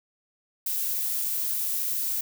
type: noise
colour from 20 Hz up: violet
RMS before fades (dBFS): -28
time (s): 0.66-2.21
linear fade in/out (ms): 5
effects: none